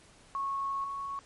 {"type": "tone pair in turn", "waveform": "sine", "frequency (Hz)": [1100, 1108.3], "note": ["C#6", "C#6"], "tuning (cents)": [-14, -1], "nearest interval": "unison", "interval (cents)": 13, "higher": "second", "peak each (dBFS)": [-30, -34], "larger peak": "first", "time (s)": [[0.35, 0.84], [0.84, 1.19]], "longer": "first", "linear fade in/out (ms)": 0, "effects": ["pink hiss -58 dBFS RMS until 1.25 s", "MP3 48 kbps"]}